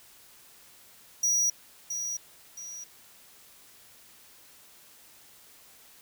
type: tone with echo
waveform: square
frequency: 5790 Hz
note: F#8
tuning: 38 cents flat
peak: -23 dBFS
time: 1.23-1.5 s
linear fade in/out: 5 ms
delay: 670 ms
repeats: 2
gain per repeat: -8 dB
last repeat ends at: 2.84 s
effects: white hiss -55 dBFS RMS until 6.01 s